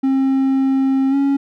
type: tone with pitch glide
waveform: triangle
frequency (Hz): 267.7 to 277.5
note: C4 to C#4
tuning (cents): +40 to +2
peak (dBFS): -11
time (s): 0.03-1.37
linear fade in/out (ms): 10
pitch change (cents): +62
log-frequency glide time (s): 1.1-1.15
effects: none